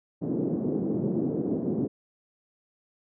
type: band-pass noise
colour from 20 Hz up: white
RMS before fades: -28 dBFS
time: 0.21-1.88 s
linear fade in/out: 20 ms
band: 150 to 370 Hz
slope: 24 dB/octave
effects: none